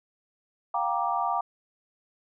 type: chord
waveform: sine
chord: G minor seventh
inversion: third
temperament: just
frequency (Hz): 705.6 / 784 / 940.8 / 1176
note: F5 / G5 / Bb5 / D6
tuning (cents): +18 / 0 / +16 / +2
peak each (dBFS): -30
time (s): 0.74-1.41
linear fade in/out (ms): 5
effects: none